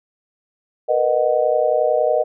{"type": "chord", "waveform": "sine", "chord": "B major seventh", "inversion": "third", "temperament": "just", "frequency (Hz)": [463, 493.9, 617.4, 740.8], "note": ["A#4", "B4", "D#5", "F#5"], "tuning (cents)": [-12, 0, -14, 2], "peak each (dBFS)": [-23, -20, -17, -23], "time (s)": [0.88, 2.24], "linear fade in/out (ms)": 20, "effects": []}